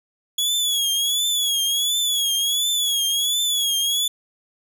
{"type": "tone with vibrato", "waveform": "sawtooth", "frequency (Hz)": 3366, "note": "G#7", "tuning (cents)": 23, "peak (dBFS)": -16, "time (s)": [0.38, 4.08], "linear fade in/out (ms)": 5, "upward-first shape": "triangle", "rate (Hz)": 1.4, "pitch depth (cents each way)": 97, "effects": []}